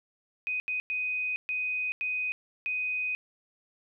sine tone bursts at uneven times, 2500 Hz, D#7, 8 cents sharp, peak -28 dBFS, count 6, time 0.47-0.6 / 0.68-0.8 / 0.9-1.36 / 1.49-1.92 / 2.01-2.32 / 2.66-3.15 s, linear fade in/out 0 ms, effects none

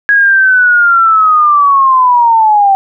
sine linear sweep, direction down, 1661.2 to 772 Hz, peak -4 dBFS, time 0.09-2.75 s, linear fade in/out 0 ms, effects none

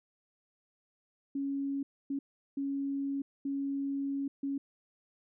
sine tone bursts at uneven times, 277.2 Hz, C#4, in tune, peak -31 dBFS, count 5, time 1.35-1.83 / 2.1-2.19 / 2.57-3.22 / 3.45-4.28 / 4.43-4.58 s, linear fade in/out 5 ms, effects none

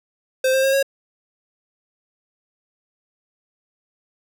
square tone with pitch steps, 521 / 529.8 / 538.8 / 547.9 Hz, C5 / C5 / C#5 / C#5, -7 / +22 / -49 / -20 cents, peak -16 dBFS, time 0.44-0.828 s, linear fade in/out 5 ms, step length 97 ms, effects none

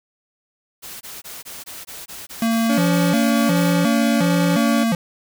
white noise bursts, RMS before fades -35 dBFS, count 14, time 0.82-3.74 s, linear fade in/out 20 ms, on 190 ms, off 20 ms
square tone with vibrato, 198.2 Hz, G3, 19 cents sharp, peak -17 dBFS, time 2.42-4.95 s, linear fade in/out 2 ms, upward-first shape square, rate 1.4 Hz, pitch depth 240 cents each way
30% pulse tone, 284.2 Hz, C#4, 43 cents sharp, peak -17 dBFS, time 2.69-4.84 s, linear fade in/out 10 ms
effects none

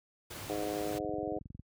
pink noise, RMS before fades -43 dBFS, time 0.3-0.99 s, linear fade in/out 10 ms
harmonic tone, 104 Hz, G#2, 3 cents sharp, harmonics 3 / 4 / 5 / 6 / 7, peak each -38 / -39 / -40 / -41 / -41 dBFS, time 0.49-1.39 s, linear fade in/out 10 ms
click train, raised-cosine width 5 ms, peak -33 dBFS, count 16, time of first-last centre 0.91-1.595 s, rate 21.9 Hz
effects high-pass 60 Hz 12 dB/octave

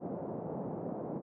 pink band-pass noise, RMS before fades -39 dBFS, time 0-1.22 s, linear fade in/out 50 ms, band 150 to 740 Hz, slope 24 dB/octave, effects none

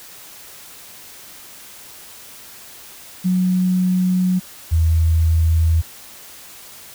sine tone pair in turn, 183.3 / 81.5 Hz, F#3 / E2, -16 / -19 cents, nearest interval octave + major second, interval 1403 cents, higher first, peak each -14 / -12 dBFS, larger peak second, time 3.24-4.4 / 4.71-5.82 s, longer first, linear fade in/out 20 ms, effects white hiss -40 dBFS RMS until 6.94 s

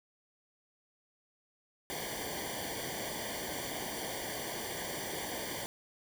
pink noise with comb filter, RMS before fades -39 dBFS, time 1.9-5.66 s, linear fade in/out 0 ms, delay 0.76 ms, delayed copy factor -1, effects none

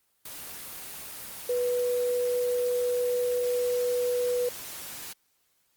sine tone in noise, 491.3 Hz, B4, 9 cents flat, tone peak -24 dBFS, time 1.49-4.49 s, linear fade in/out 5 ms, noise white, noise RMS -40 dBFS, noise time 0.25-5.13 s, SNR +13 dB, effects white hiss -71 dBFS RMS until 5.76 s + Opus 24 kbps

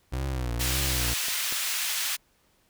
30% pulse tone with vibrato, 63.1 Hz, B1, 38 cents sharp, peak -25 dBFS, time 0.12-1.14 s, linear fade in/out 10 ms, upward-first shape triangle, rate 1.8 Hz, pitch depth 140 cents each way
pink high-pass noise, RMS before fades -29 dBFS, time 0.59-2.17 s, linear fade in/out 20 ms, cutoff 2100 Hz, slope 12 dB/octave
clicks, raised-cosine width 1 ms, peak -27 / -24 dBFS, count 2, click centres 1.284 / 1.525 s
effects pink hiss -66 dBFS RMS until 2.69 s

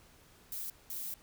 violet noise bursts at uneven times, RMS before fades -40 dBFS, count 2, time 0.52-0.7 / 0.9-1.14 s, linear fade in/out 2 ms, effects pink hiss -61 dBFS RMS until 1.22 s

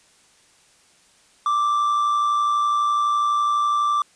triangle tone with amplitude modulation, 1174.7 Hz, D6, in tune, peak -14 dBFS, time 1.46-4.02 s, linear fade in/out 2 ms, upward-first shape sine, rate 112 Hz, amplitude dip 35%, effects white hiss -56 dBFS RMS until 4.15 s + resampled to 22050 Hz

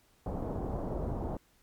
pink low-pass noise, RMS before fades -35 dBFS, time 0.26-1.37 s, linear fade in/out 2 ms, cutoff 840 Hz, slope 24 dB/octave, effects pink hiss -67 dBFS RMS until 1.62 s + MP3 96 kbps

